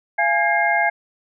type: tone cluster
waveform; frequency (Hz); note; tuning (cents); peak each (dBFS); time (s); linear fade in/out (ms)
sine; 685 / 830 / 1635 / 2123; F5 / G#5 / G#6 / C7; -34 / -1 / -28 / +25; -21; 0.18-0.9; 10
effects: none